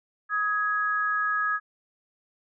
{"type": "tone pair together", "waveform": "sine", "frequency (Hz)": [1262.9, 1664], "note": ["D#6", "G#6"], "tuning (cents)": [25, 3], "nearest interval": "perfect fourth", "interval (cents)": 478, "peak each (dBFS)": -26, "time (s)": [0.29, 1.6], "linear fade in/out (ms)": 50, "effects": []}